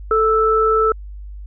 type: tone pair together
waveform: sine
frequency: 440 / 1318.5 Hz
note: A4 / E6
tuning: 0 / 0 cents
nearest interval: octave + perfect fifth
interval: 1900 cents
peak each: -15 dBFS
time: 0.11-0.92 s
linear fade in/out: 2 ms
effects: added 50 Hz sine -30 dBFS peak until 1.46 s